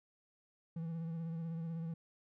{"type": "tone with vibrato", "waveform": "triangle", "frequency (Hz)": 164.81, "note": "E3", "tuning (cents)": 0, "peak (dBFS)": -36, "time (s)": [0.76, 1.94], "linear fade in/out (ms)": 5, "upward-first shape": "triangle", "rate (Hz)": 16, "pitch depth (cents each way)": 43, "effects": []}